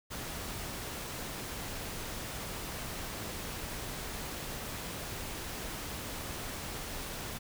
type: noise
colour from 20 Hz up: pink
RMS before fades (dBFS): -40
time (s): 0.1-7.39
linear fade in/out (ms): 20
effects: none